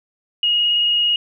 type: tone with vibrato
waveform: sine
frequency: 2876 Hz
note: F#7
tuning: 50 cents flat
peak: -14 dBFS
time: 0.43-1.16 s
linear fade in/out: 2 ms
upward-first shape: sine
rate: 18 Hz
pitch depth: 11 cents each way
effects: none